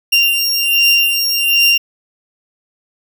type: beating tone pair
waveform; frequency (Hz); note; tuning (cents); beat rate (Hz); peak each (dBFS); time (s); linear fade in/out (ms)
30% pulse; 2780 / 2781.3; F7 / F7; -9 / -8; 1.3; -11; 0.12-1.78; 10
effects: none